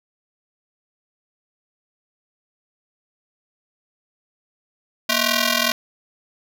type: ring-modulated tone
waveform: 5% pulse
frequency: 432.1 Hz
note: A4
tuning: 31 cents flat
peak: -3 dBFS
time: 5.09-5.72 s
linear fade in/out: 2 ms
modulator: 195 Hz
effects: none